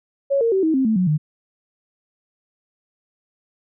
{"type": "tone with pitch steps", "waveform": "sine", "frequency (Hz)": [554.4, 460.8, 383.1, 318.4, 264.7, 220, 182.88, 152.02], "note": ["C#5", "A#4", "G4", "D#4", "C4", "A3", "F#3", "D#3"], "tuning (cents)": [0, -20, -40, 40, 20, 0, -20, -40], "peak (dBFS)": -15, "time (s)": [0.3, 1.18], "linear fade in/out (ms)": 20, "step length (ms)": 110, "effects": []}